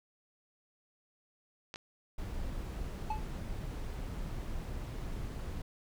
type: clicks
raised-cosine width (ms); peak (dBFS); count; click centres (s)
0.2; -25; 2; 1.741 / 1.759
type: noise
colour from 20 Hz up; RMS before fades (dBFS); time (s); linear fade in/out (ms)
brown; -39; 2.18-5.62; 5
type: tone with exponential decay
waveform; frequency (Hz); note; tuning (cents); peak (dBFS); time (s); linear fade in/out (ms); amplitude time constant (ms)
triangle; 863; A5; -34; -28; 3.1-3.28; 5; 37
effects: none